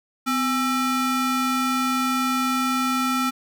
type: ring-modulated tone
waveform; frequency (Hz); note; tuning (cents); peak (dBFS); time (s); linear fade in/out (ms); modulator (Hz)
square; 538; C5; +48; -18; 0.26-3.31; 20; 793
effects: none